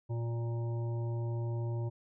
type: harmonic tone with a mistuned harmonic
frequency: 116.54 Hz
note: A#2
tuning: in tune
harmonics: 1 / 3 / 5 / 7 / 8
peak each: -32 / -43 / -48 / -55 / -52 dBFS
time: 0.09-1.9 s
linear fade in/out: 20 ms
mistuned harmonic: 3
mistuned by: +18 cents
effects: none